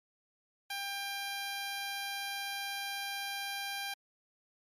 10% pulse tone, 796 Hz, G5, 26 cents sharp, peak -28 dBFS, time 0.7-3.94 s, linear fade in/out 5 ms, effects MP3 64 kbps

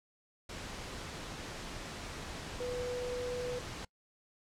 sine tone in noise, 493.9 Hz, B4, in tune, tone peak -35 dBFS, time 2.6-3.59 s, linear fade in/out 5 ms, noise pink, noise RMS -43 dBFS, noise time 0.49-3.85 s, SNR +5 dB, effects noise-tail reverb RT60 0.1 s tail -24 dB re dry + low-pass 7000 Hz 12 dB/octave

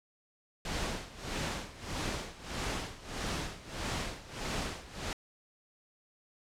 pink noise with tremolo, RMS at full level -34 dBFS, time 0.65-5.13 s, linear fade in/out 2 ms, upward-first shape sine, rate 1.6 Hz, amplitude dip 85%, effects low-pass 7000 Hz 12 dB/octave

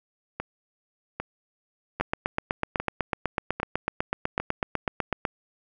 two click trains, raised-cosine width 0.5 ms, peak -9 / -15 dBFS, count 27 / 6, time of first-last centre 2.01-5.252 / 0.4-4.4 s, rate 8.02 / 1.25 Hz, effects none

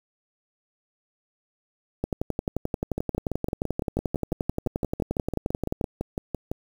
two click trains, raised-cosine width 2 ms, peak -12 / -14 dBFS, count 44 / 22, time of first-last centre 2.04-5.812 / 2.98-6.515 s, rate 11.4 / 5.94 Hz, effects 7-bit

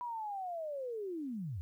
sine linear sweep, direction down, 987.8 to 74.4 Hz, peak -37 dBFS, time 0.01-1.61 s, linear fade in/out 0 ms, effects 12-bit

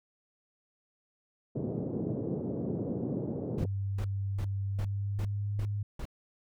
pink band-pass noise, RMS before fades -34 dBFS, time 1.55-3.66 s, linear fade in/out 10 ms, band 120 to 480 Hz, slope 24 dB/octave
brown noise bursts, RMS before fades -37 dBFS, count 7, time 3.58-6.054 s, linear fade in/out 2 ms, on 62 ms, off 340 ms
sine tone with pitch glide, 98.5 to 102.51 Hz, G2 to G#2, +9 to -22 cents, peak -30 dBFS, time 3.6-5.83 s, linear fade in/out 5 ms, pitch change +69 cents, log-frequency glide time 4.66-5.56 s
effects none

